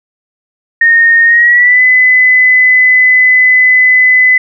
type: tone with pitch glide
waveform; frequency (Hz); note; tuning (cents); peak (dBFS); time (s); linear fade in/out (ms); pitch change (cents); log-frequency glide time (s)
sine; 1845 to 2012; A#6 to B6; -18 to +32; -3; 0.81-4.38; 5; +150; 1.25-1.82
effects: none